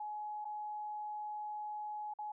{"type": "tone with dropouts", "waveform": "sine", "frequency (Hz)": 843, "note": "G#5", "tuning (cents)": 26, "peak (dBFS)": -39, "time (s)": [0, 2.32], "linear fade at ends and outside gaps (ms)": 5, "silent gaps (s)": [[0.446, 0.452], [2.138, 2.187]], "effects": []}